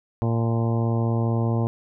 harmonic tone with a mistuned harmonic, 115.3 Hz, A#2, 19 cents flat, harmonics 1 / 2 / 3 / 4 / 5 / 6 / 7 / 8 / 9, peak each -21 / -27 / -31 / -33 / -35 / -37 / -38 / -39 / -40 dBFS, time 0.22-1.67 s, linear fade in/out 0 ms, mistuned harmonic 8, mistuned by -45 cents, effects none

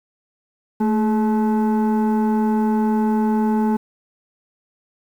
sine tone with frequency modulation, 220 Hz, A3, in tune, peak -14 dBFS, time 0.8-3.77 s, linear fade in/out 10 ms, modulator 642 Hz, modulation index 0.69, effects tanh soft clip ceiling -12 dBFS + 8-bit

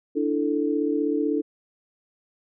sine chord, D suspended second, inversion none, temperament equal, 293.7 / 329.6 / 440 Hz, D4 / E4 / A4, 0 / 0 / 0 cents, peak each -24 / -27 / -26 dBFS, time 0.15-1.42 s, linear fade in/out 20 ms, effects none

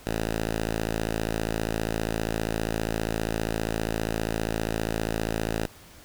5% pulse tone, 55 Hz, A1, in tune, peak -15 dBFS, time 0.07-5.67 s, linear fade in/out 0 ms, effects pink hiss -50 dBFS RMS until 6.04 s

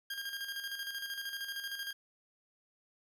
20% pulse tone with tremolo, 1612 Hz, G6, 48 cents sharp, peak -32 dBFS, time 0.1-1.93 s, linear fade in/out 5 ms, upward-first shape square, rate 13 Hz, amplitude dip 50%, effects none

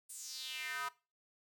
square tone with high-pass filter sweep, 140 Hz, C#3, 18 cents sharp, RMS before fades -43 dBFS, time 0.09-0.89 s, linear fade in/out 10 ms, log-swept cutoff 9400 to 1100 Hz, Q 3.7, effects noise-tail reverb RT60 0.3 s tail -19 dB re dry

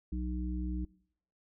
harmonic tone, 61.74 Hz, B1, in tune, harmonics 1 / 3 / 5, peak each -34 / -39 / -41 dBFS, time 0.12-0.85 s, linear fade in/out 5 ms, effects noise-tail reverb RT60 0.7 s tail -23 dB re dry

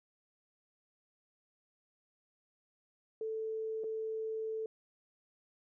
sine tone with dropouts, 441 Hz, A4, 4 cents sharp, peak -35 dBFS, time 3.21-4.66 s, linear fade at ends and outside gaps 2 ms, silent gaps 3.837-3.841 s, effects none

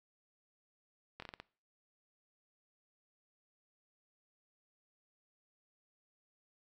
slowing click train, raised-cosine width 0.3 ms, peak -29 dBFS, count 6, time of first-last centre 1.2-1.4 s, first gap 23 ms, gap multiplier 1.28, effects noise-tail reverb RT60 0.4 s tail -21 dB re dry

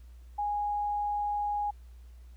sine tone, 826 Hz, G#5, 10 cents flat, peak -28 dBFS, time 0.38-1.71 s, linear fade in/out 10 ms, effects added 60 Hz sine -47 dBFS peak until 2.36 s + pink hiss -68 dBFS RMS until 2.36 s

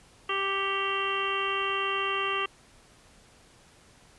harmonic tone with a mistuned harmonic, 392 Hz, G4, in tune, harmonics 1 / 2 / 3 / 4 / 5 / 6 / 7 / 8, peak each -34 / -42 / -30 / -41 / -37 / -42 / -32 / -36 dBFS, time 0.29-2.46 s, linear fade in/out 5 ms, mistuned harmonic 6, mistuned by -77 cents, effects pink hiss -57 dBFS RMS until 4.18 s + resampled to 24000 Hz

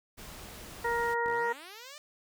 pink noise, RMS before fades -46 dBFS, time 0.17-1.15 s, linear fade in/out 20 ms
harmonic tone, 470 Hz, A#4, 14 cents sharp, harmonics 1 / 2 / 3 / 4, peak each -32 / -31 / -37 / -34 dBFS, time 0.84-1.53 s, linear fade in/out 10 ms
5% pulse linear sweep, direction up, 34.65 to 611 Hz, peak -34 dBFS, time 1.26-1.98 s, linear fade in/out 0 ms
effects none

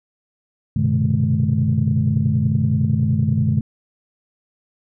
sine tone cluster, 97.7 / 121.1 / 131.7 / 152.3 / 213.1 Hz, G2 / B2 / C3 / D#3 / G#3, -5 / -34 / +12 / -37 / +45 cents, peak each -21 dBFS, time 0.76-3.61 s, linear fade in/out 5 ms, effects tanh soft clip ceiling -6 dBFS

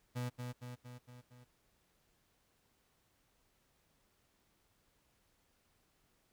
35% pulse tone with echo, 123.47 Hz, B2, in tune, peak -35 dBFS, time 0.15-0.3 s, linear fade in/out 20 ms, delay 230 ms, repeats 5, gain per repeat -4 dB, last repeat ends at 1.45 s, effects pink hiss -75 dBFS RMS until 6.32 s

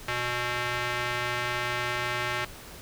square tone with band-pass filter, 121.9 Hz, B2, 22 cents flat, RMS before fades -30 dBFS, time 0.08-2.45 s, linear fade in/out 5 ms, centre 2000 Hz, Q 1.2, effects pink hiss -45 dBFS RMS until 2.81 s

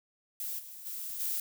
violet noise with level steps, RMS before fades -37 / -47 / -39 / -33 dBFS, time 0.4-1.4 s, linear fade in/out 2 ms, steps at 0.58 / 0.85 / 1.19 s, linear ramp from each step 20 ms, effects none

